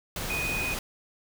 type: tone in noise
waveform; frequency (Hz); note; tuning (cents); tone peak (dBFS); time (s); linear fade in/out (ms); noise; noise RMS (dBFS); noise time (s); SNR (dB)
sine; 2489; D#7; 0; -29; 0.3-0.74; 2; pink; -33; 0.16-0.79; +1
effects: none